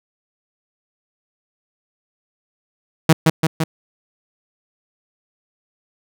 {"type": "tone with echo", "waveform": "sawtooth", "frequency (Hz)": 160.1, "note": "D#3", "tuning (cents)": 50, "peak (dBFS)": -3, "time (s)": [3.09, 3.13], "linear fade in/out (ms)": 5, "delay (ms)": 170, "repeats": 3, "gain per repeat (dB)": -3, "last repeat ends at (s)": 3.64, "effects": []}